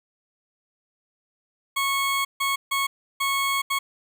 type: tone bursts at uneven times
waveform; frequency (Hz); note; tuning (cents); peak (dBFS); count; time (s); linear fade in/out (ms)
20% pulse; 1100; C#6; -14; -17; 5; 1.76-2.25 / 2.4-2.56 / 2.71-2.87 / 3.2-3.62 / 3.7-3.79; 10
effects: none